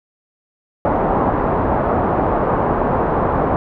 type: low-pass noise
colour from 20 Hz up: white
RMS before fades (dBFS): -17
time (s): 0.85-3.56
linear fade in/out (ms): 0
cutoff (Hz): 990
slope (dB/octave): 24
effects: none